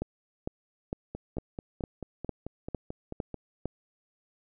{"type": "two click trains", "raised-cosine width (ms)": 2, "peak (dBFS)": [-23, -18], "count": [11, 9], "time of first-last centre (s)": [[1.15, 3.343], [0.02, 3.656]], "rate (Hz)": [4.56, 2.2], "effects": []}